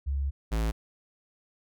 sine / square tone pair in turn, 69.3 / 55 Hz, C#2 / A1, 0 / 0 cents, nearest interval major third, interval 400 cents, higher first, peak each -26 dBFS, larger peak neither, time 0.06-0.31 / 0.51-0.72 s, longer first, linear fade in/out 20 ms, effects none

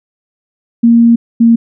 sine tone pair in turn, 233.1 / 231.1 Hz, A#3 / A#3, 0 / -15 cents, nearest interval unison, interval 15 cents, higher first, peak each -3 dBFS, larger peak neither, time 0.83-1.16 / 1.4-1.56 s, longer first, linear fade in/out 10 ms, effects none

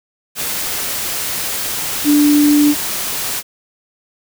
sine tone in noise, 293.7 Hz, D4, in tune, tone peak -8 dBFS, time 2.04-2.75 s, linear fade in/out 50 ms, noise white, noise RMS -21 dBFS, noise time 0.35-3.43 s, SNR +10 dB, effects none

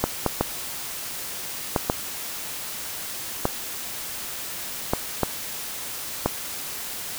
clicks, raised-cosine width 1 ms, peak -5 dBFS, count 9, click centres 0.04 / 0.263 / 0.41 / 1.762 / 1.899 / 3.454 / 4.935 / 5.233 / 6.26 s, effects white hiss -33 dBFS RMS until 7.18 s

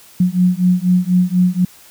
sine beating tone pair, 178.9 / 183 Hz, F3 / F#3, +42 / -19 cents, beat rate 4.1 Hz, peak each -14 dBFS, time 0.2-1.65 s, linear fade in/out 5 ms, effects white hiss -44 dBFS RMS until 1.9 s

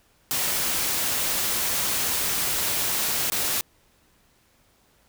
white noise with dropouts, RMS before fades -25 dBFS, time 0.31-3.61 s, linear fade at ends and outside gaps 0 ms, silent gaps 3.3-3.32 s, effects pink hiss -62 dBFS RMS until 5.08 s

